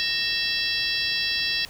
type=harmonic tone with a mistuned harmonic; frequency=666 Hz; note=E5; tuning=18 cents sharp; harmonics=3 / 4 / 5 / 6 / 7 / 8; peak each=-30 / -30 / -30 / -30 / -30 / -30 dBFS; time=0-1.65 s; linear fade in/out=0 ms; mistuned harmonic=3; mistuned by=-130 cents; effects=pink hiss -45 dBFS RMS until 1.69 s